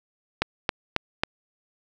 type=click train; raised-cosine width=0.3 ms; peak=-5 dBFS; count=4; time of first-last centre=0.42-1.235 s; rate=3.68 Hz; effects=none